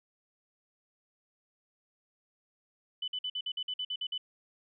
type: tone bursts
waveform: sine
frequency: 2999 Hz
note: F#7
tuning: 23 cents sharp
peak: -32 dBFS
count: 11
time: 3.02-4.179 s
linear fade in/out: 5 ms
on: 59 ms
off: 51 ms
effects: none